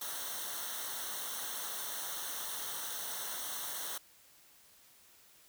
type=noise with comb filter; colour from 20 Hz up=white; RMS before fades=-40 dBFS; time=0.01-3.98 s; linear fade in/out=5 ms; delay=0.41 ms; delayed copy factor=-0.8; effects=white hiss -62 dBFS RMS until 5.48 s